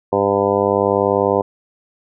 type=harmonic tone; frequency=100.1 Hz; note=G2; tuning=37 cents sharp; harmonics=1 / 2 / 3 / 4 / 5 / 6 / 7 / 8 / 9 / 10; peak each=-28 / -25 / -25 / -19 / -18 / -22 / -24 / -27 / -23 / -26 dBFS; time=0.12-1.42 s; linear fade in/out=10 ms; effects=none